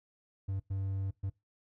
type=tone bursts at uneven times; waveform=triangle; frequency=97 Hz; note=G2; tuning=18 cents flat; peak=-30 dBFS; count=3; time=0.48-0.6 / 0.7-1.11 / 1.23-1.3 s; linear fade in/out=10 ms; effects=noise-tail reverb RT60 0.2 s tail -21 dB re dry